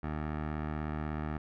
15% pulse tone with low-pass filter, 76.4 Hz, D#2, 31 cents flat, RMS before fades -36 dBFS, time 0.03-1.38 s, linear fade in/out 5 ms, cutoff 1600 Hz, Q 1.4, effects none

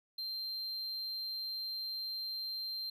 triangle tone, 4154 Hz, C8, 13 cents flat, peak -36 dBFS, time 0.18-2.9 s, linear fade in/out 5 ms, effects none

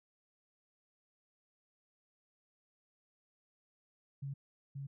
sine tone with echo, 138.59 Hz, C#3, in tune, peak -38 dBFS, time 4.22-4.34 s, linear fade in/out 10 ms, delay 530 ms, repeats 1, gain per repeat -2 dB, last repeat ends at 4.87 s, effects none

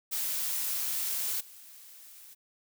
blue noise with level steps, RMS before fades -32 / -51 dBFS, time 0.11-2.35 s, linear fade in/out 20 ms, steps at 1.4 s, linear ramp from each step 10 ms, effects none

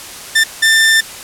sawtooth tone bursts at uneven times, 1787 Hz, A6, 26 cents sharp, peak -4 dBFS, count 2, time 0.35-0.44 / 0.62-1.01 s, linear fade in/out 10 ms, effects white hiss -30 dBFS RMS until 1.23 s + low-pass 11000 Hz 12 dB/octave

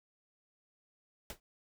pink noise with exponential decay, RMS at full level -38 dBFS, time 1.3-1.4 s, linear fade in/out 1 ms, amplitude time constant 20 ms, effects none

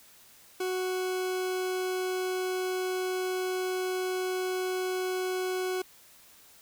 40% pulse tone, 370 Hz, F#4, in tune, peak -28 dBFS, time 0.6-5.82 s, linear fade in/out 5 ms, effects white hiss -56 dBFS RMS until 6.61 s

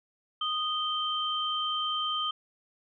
sine tone pair together, 1240 / 3125 Hz, D#6 / G7, -6 / -6 cents, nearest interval octave + major third, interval 1600 cents, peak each -31 / -30 dBFS, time 0.41-2.31 s, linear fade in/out 5 ms, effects none

